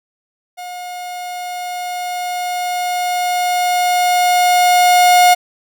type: tone with level ramp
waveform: 45% pulse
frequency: 718 Hz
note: F5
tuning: 48 cents sharp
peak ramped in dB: -27 to -6 dBFS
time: 0.57-5.35 s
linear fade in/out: 20 ms
effects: none